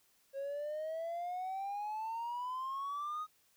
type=exponential sweep; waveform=triangle; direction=up; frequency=541 to 1259 Hz; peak=-34 dBFS; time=0.33-3.27 s; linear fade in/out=50 ms; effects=tanh soft clip ceiling -32 dBFS + white hiss -71 dBFS RMS until 3.56 s